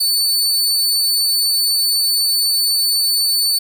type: tone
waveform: sawtooth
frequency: 4496 Hz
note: C#8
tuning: 24 cents sharp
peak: -11 dBFS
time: 0-3.59 s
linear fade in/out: 10 ms
effects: 8-bit